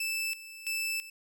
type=tone with tremolo; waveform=sawtooth; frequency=2637 Hz; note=E7; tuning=in tune; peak=-27 dBFS; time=0-1.1 s; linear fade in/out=5 ms; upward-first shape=square; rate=1.5 Hz; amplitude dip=80%; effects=none